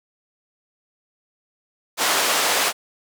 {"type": "band-pass noise", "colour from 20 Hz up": "pink", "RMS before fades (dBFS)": -20, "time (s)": [1.97, 2.73], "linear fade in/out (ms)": 50, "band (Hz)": [590, 12000], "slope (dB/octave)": 12, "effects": []}